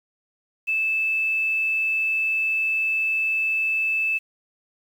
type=tone with quantisation; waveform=sine; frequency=2626 Hz; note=E7; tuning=7 cents flat; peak=-20 dBFS; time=0.67-4.19 s; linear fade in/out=20 ms; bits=8; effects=none